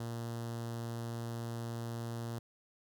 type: tone with notch filter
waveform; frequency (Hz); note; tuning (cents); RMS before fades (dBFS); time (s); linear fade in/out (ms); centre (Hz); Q
sawtooth; 116.54; A#2; 0; -40; 0-2.39; 5; 2300; 1.4
effects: none